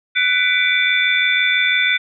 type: tone cluster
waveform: sine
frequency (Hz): 1490 / 1992 / 2276 / 2362 / 3518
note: F#6 / B6 / C#7 / D7 / A7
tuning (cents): +12 / +14 / +45 / +9 / -1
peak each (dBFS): -20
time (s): 0.15-1.98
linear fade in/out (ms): 20
effects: none